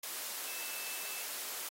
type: tone in noise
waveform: sine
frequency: 2637 Hz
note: E7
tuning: in tune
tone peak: -48 dBFS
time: 0.47-1.22 s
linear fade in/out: 5 ms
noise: white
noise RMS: -41 dBFS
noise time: 0.03-1.69 s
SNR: -10 dB
effects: high-pass 400 Hz 12 dB/octave + AAC 48 kbps